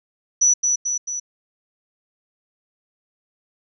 sine tone with echo, 5920 Hz, F#8, in tune, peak -12 dBFS, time 0.41-0.54 s, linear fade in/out 10 ms, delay 220 ms, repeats 3, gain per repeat -4 dB, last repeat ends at 1.2 s, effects none

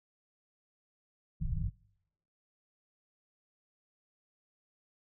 pink low-pass noise, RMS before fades -33 dBFS, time 1.4-1.7 s, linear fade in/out 20 ms, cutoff 170 Hz, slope 96 dB/octave, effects noise-tail reverb RT60 0.8 s tail -25 dB re dry

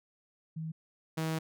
sine / sawtooth tone pair in turn, 160 / 160 Hz, D#3 / D#3, +49 / +49 cents, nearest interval unison, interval 0 cents, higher neither, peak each -35 / -27 dBFS, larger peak second, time 0.56-0.72 / 1.17-1.39 s, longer second, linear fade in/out 10 ms, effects none

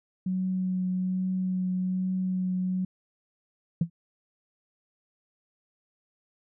sine tone with vibrato, 185 Hz, F#3, in tune, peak -25 dBFS, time 0.26-2.85 s, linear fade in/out 5 ms, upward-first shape triangle, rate 1.2 Hz, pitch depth 14 cents each way
sine tone with exponential decay, 168.4 Hz, E3, 37 cents sharp, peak -16 dBFS, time 3.81-3.9 s, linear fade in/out 5 ms, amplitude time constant 18 ms
effects tanh soft clip ceiling -16 dBFS

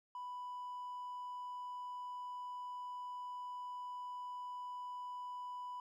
triangle tone, 990 Hz, B5, 4 cents sharp, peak -40 dBFS, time 0.15-5.8 s, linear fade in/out 2 ms, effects tanh soft clip ceiling -38 dBFS

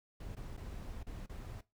brown noise with dropouts, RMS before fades -45 dBFS, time 0.2-1.61 s, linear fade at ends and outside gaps 5 ms, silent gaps 0.352-0.366 / 0.568-0.574 / 1.031-1.067 / 1.262-1.294 s, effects noise-tail reverb RT60 0.2 s tail -17 dB re dry

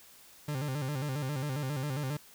40% pulse tone with vibrato, 139.4 Hz, C#3, 10 cents sharp, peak -31 dBFS, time 0.48-2.17 s, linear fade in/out 5 ms, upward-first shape square, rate 7.4 Hz, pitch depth 110 cents each way, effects white hiss -56 dBFS RMS until 2.34 s

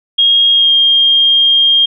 sine tone with pitch glide, 3260 to 3219 Hz, G#7 to G7, -33 to +45 cents, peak -6 dBFS, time 0.18-1.86 s, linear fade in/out 10 ms, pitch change -22 cents, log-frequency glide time 0.52-0.72 s, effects none

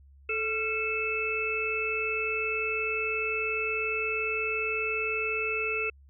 harmonic tone with a mistuned harmonic, 437.2 Hz, A4, 11 cents flat, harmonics 1 / 3 / 5 / 6, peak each -33 / -37 / -37 / -29 dBFS, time 0.29-5.9 s, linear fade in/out 5 ms, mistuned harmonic 3, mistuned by +70 cents, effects added 69 Hz sine -52 dBFS peak until 6.09 s

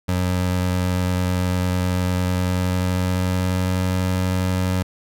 25% pulse tone with pitch glide, 90.9 to 92.22 Hz, F#2 to F#2, -30 to -5 cents, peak -15 dBFS, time 0.08-4.83 s, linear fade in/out 10 ms, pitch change +25 cents, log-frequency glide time 2.22-4.01 s, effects none

